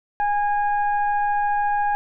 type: tone with frequency modulation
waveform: sine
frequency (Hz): 823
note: G#5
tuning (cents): -16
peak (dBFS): -18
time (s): 0.2-1.95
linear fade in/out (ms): 0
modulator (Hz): 816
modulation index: 0.59
effects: none